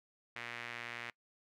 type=tone with band-pass filter; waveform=sawtooth; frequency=118.7 Hz; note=A#2; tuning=32 cents sharp; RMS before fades=-45 dBFS; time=0.36-1.1 s; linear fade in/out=0 ms; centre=2100 Hz; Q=2.3; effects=noise-tail reverb RT60 0.1 s tail -24 dB re dry